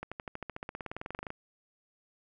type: accelerating click train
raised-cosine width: 0.5 ms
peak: -23 dBFS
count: 23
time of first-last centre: 0.03-1.304 s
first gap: 86 ms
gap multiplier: 0.96
effects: none